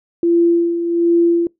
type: tone with tremolo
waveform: sine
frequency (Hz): 340.6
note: F4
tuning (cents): -43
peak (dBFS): -9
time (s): 0.23-1.47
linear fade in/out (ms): 2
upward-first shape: sine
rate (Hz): 1.3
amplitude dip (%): 60
effects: noise-tail reverb RT60 0.2 s tail -26 dB re dry